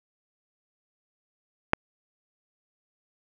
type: click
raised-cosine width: 0.5 ms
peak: -3 dBFS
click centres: 1.734 s
effects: none